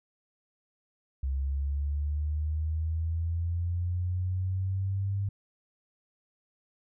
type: linear sweep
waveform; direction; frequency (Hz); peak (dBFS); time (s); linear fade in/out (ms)
sine; up; 66.6 to 100; -27; 1.23-5.29; 5
effects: none